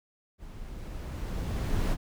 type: noise with level ramp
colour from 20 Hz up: brown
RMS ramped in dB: -45 to -25 dBFS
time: 0.38-1.97 s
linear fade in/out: 50 ms
effects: none